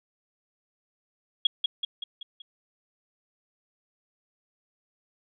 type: tone with echo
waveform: sine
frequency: 3308 Hz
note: G#7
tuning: 8 cents flat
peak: -16 dBFS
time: 1.45-1.47 s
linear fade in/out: 5 ms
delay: 190 ms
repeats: 5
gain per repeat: -5 dB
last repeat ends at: 2.42 s
effects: none